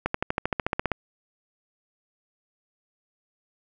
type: accelerating click train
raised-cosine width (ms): 0.5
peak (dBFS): -9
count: 13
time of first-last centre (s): 0.06-0.917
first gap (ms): 84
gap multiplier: 0.97
effects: none